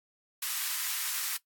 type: high-pass noise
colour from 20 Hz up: white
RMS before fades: -33 dBFS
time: 0.42-1.37 s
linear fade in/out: 5 ms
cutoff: 1100 Hz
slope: 24 dB/octave
effects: noise-tail reverb RT60 0.1 s tail -17 dB re dry + AAC 64 kbps